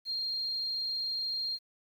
sine tone, 4209 Hz, C8, 9 cents sharp, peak -31 dBFS, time 0.05-1.59 s, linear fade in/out 50 ms, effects 10-bit

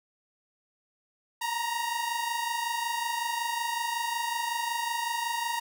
sawtooth tone pair together, 924.6 / 950 Hz, A#5 / A#5, -14 / +33 cents, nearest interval unison, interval 47 cents, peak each -28 dBFS, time 1.41-5.6 s, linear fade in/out 10 ms, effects none

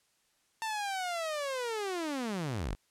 sawtooth linear sweep, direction down, 901 to 30.66 Hz, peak -29 dBFS, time 0.62-2.75 s, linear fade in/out 0 ms, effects white hiss -72 dBFS RMS until 2.9 s + low-pass 10000 Hz 12 dB/octave

